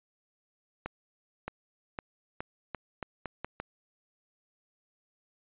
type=accelerating click train; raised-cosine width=0.5 ms; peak=-20 dBFS; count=9; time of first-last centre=0.86-3.6 s; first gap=620 ms; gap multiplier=0.82; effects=resampled to 8000 Hz